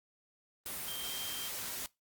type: tone in noise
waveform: sine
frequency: 3168 Hz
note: G7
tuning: 18 cents sharp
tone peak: -41 dBFS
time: 0.88-1.48 s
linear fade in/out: 0 ms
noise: white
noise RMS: -40 dBFS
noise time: 0.66-1.86 s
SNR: -4 dB
effects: noise-tail reverb RT60 0.2 s tail -22 dB re dry + Opus 32 kbps